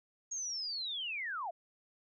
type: linear sweep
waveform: sine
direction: down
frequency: 6645 to 622.3 Hz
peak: -36 dBFS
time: 0.31-1.51 s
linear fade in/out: 10 ms
effects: none